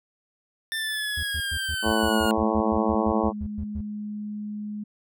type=exponential sweep; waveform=25% pulse; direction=down; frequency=1793 to 1420 Hz; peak=-23 dBFS; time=0.72-2.31 s; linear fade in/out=0 ms
type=tone bursts; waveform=triangle; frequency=77 Hz; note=D#2; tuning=17 cents flat; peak=-27 dBFS; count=16; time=1.17-3.812 s; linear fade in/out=5 ms; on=62 ms; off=110 ms
type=harmonic tone; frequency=110.1 Hz; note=A2; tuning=2 cents sharp; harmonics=2 / 3 / 4 / 5 / 6 / 7 / 8 / 9 / 10; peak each=-26 / -28 / -29 / -30 / -31 / -31 / -32 / -33 / -33 dBFS; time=1.82-3.33 s; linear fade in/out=50 ms
type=tone with pitch glide; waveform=sine; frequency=213.4 to 209.5 Hz; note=G#3 to G#3; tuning=+47 to +15 cents; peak=-30 dBFS; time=2.02-4.84 s; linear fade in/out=10 ms; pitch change=-32 cents; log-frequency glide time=2.4-2.85 s
effects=none